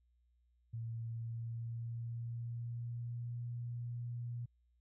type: tone with pitch glide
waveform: sine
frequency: 114.7 to 119.78 Hz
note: A#2 to A#2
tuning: -28 to +47 cents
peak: -39 dBFS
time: 0.73-4.46 s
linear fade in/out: 10 ms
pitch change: +75 cents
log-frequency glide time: 1.02-3.4 s
effects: added 60 Hz sine -70 dBFS peak until 4.8 s